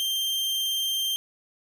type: tone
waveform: 40% pulse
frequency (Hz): 3159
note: G7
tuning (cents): +13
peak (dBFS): -24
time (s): 0-1.16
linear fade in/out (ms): 0
effects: none